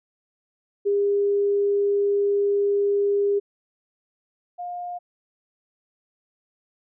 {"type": "tone pair in turn", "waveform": "sine", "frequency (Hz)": [404, 709.1], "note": ["G#4", "F5"], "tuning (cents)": [-48, 26], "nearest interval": "minor seventh", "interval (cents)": 974, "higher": "second", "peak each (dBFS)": [-18, -29], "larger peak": "first", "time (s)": [[0.85, 3.4], [4.58, 4.99]], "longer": "first", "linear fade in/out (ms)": 20, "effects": []}